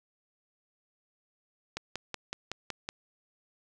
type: click train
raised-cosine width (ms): 0.2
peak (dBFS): -17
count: 7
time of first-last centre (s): 1.77-2.889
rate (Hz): 5.36
effects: none